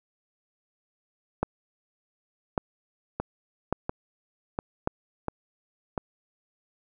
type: two click trains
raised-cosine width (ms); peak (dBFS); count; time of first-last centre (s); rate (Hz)
1; -10 / -14; 4 / 5; 1.43-4.874 / 3.2-5.978; 0.871 / 1.44
effects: none